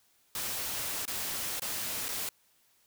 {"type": "noise with dropouts", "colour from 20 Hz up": "white", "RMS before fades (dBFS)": -35, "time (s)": [0.35, 2.29], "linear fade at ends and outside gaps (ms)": 2, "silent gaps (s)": [[1.054, 1.078], [1.597, 1.619], [2.084, 2.088]], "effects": ["white hiss -68 dBFS RMS until 2.86 s"]}